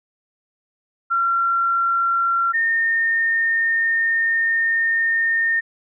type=tone pair in turn; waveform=sine; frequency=1368 / 1826.1 Hz; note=F6 / A#6; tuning=-36 / -36 cents; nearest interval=perfect fourth; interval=500 cents; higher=second; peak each=-16 dBFS; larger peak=neither; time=1.1-2.53 / 2.53-5.61 s; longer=second; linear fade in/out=20 ms; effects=none